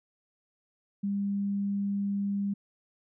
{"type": "tone", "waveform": "sine", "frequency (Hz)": 200.2, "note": "G3", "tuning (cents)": 37, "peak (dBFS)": -27, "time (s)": [1.03, 2.54], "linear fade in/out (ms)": 10, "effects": []}